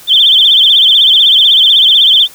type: tone with vibrato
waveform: sine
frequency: 3319 Hz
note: G#7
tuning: 2 cents flat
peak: -3 dBFS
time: 0.07-2.28 s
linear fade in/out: 50 ms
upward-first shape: sine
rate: 16 Hz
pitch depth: 150 cents each way
effects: white hiss -36 dBFS RMS until 2.34 s